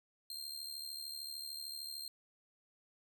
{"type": "tone with amplitude modulation", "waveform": "sawtooth", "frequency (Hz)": 4186, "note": "C8", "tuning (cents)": 0, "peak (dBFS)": -37, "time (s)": [0.3, 2.08], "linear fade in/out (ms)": 2, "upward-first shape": "sine", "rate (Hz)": 73.3, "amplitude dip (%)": 65, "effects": []}